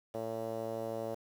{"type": "tone with low-pass filter", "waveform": "5% pulse", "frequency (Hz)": 112.8, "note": "A2", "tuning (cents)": 44, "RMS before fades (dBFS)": -38, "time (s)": [0.14, 1.15], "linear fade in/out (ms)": 10, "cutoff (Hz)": 580, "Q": 2.9, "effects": ["9-bit"]}